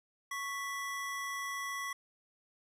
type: tone pair together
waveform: square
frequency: 1108.7 / 1975.5 Hz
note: C#6 / B6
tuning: 0 / 0 cents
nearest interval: minor seventh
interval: 1000 cents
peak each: -40 / -40 dBFS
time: 0.31-1.93 s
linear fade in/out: 5 ms
effects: resampled to 32000 Hz